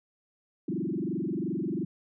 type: tone with frequency modulation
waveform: sine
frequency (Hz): 260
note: C4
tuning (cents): -11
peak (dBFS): -28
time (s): 0.68-1.85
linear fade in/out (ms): 5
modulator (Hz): 22.8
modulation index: 4.3
effects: none